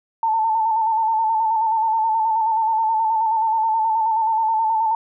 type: tone with vibrato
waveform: sine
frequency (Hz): 888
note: A5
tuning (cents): +16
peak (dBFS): -16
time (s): 0.23-4.95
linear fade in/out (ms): 2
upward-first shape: square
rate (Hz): 9.4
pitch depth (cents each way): 37
effects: none

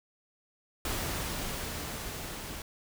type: noise with level ramp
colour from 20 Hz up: pink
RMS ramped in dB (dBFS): -33 to -41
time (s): 0.85-2.62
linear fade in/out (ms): 2
effects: none

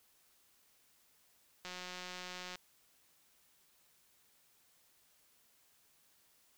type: click train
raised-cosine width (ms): 0.2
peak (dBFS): -28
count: 165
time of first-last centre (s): 1.65-2.556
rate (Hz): 181
effects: white hiss -70 dBFS RMS until 6.57 s

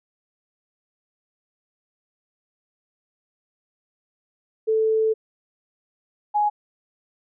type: tone pair in turn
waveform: sine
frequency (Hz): 440 / 834.7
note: A4 / G#5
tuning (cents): 0 / +9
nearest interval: major seventh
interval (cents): 1109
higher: second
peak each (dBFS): -17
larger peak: neither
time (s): 4.67-5.14 / 6.34-6.5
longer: first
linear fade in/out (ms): 20
effects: none

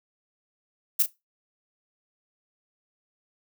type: noise with echo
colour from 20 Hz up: violet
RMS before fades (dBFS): -20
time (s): 0.99-1.03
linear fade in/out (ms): 10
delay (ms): 34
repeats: 1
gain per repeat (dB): -9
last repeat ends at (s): 1.064
effects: noise-tail reverb RT60 0.2 s tail -17 dB re dry

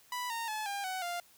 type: tone with pitch steps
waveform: sawtooth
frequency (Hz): 987.8 / 921.6 / 859.9 / 802.3 / 748.6 / 698.5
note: B5 / A#5 / A5 / G5 / F#5 / F5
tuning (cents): 0 / -20 / -40 / +40 / +20 / 0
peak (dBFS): -31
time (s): 0.12-1.2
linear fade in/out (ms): 2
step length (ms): 180
effects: white hiss -62 dBFS RMS until 1.37 s

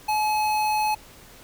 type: tone with notch filter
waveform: square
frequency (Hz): 853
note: G#5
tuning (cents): +46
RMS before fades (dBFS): -23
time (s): 0.08-0.95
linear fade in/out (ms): 10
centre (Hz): 7200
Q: 1.9
effects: pink hiss -48 dBFS RMS until 1.43 s

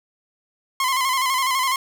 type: tone with vibrato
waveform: sawtooth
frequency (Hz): 1046.5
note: C6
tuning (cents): 0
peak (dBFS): -15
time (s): 0.8-1.76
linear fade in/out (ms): 2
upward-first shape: square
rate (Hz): 12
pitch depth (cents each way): 52
effects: none

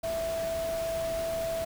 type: tone in noise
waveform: sine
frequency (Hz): 659.3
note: E5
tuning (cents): 0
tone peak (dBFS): -29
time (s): 0.03-1.65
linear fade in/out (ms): 10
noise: pink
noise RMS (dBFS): -40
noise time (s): 0.03-1.65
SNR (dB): +8
effects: none

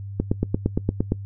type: click train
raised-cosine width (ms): 3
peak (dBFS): -7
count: 9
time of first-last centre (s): 0.2-1.121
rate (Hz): 8.69
effects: noise-tail reverb RT60 0.1 s tail -21 dB re dry + added 99 Hz sine -31 dBFS peak until 1.25 s

